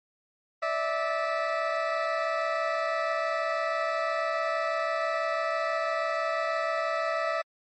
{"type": "tone pair together", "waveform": "20% pulse", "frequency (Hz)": [587.3, 653.4], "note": ["D5", "E5"], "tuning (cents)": [0, -15], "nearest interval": "major second", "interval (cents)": 185, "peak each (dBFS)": [-27, -22], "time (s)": [0.62, 7.42], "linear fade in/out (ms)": 10, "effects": ["low-pass 3000 Hz 12 dB/octave", "MP3 32 kbps"]}